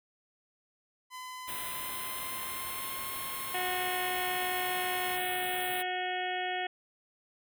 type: tone with pitch glide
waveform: sawtooth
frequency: 1014 to 1071.2 Hz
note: B5 to C6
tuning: +45 to +40 cents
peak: -37 dBFS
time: 1.1-5.19 s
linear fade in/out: 50 ms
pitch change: +95 cents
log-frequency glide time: 1.63-3.06 s
type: band-stop noise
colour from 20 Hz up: white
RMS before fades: -39 dBFS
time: 1.47-5.83 s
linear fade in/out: 20 ms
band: 3900 to 8400 Hz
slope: 96 dB/octave
type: harmonic tone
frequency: 365.6 Hz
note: F#4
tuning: 21 cents flat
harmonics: 1 / 2 / 4 / 5 / 6 / 7 / 8 / 9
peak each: -40 / -34 / -44 / -38 / -42 / -44 / -44 / -43 dBFS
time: 3.54-6.67 s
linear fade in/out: 5 ms
effects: none